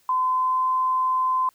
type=tone with pitch glide; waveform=sine; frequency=1023 to 1029.5 Hz; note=C6 to C6; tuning=-39 to -28 cents; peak=-19 dBFS; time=0.09-1.49 s; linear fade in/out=2 ms; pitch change=+11 cents; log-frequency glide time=0.29-0.67 s; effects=white hiss -62 dBFS RMS until 1.54 s